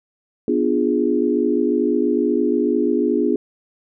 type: chord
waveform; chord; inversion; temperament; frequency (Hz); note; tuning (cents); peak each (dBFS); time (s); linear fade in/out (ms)
sine; B diminished seventh; none; equal with one note detuned; 246.9 / 295.4 / 349.2 / 415.3; B3 / D4 / F4 / Ab4; 0 / +10 / 0 / 0; -21; 0.48-3.36; 2
effects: none